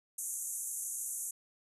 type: band-pass noise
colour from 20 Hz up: white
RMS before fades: -39 dBFS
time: 0.18-1.31 s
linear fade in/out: 5 ms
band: 6300 to 12000 Hz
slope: 96 dB/octave
effects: none